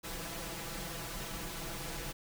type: noise with comb filter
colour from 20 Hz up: pink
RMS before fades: -41 dBFS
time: 0.03-2.13 s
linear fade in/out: 20 ms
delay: 6 ms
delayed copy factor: +0.95
effects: none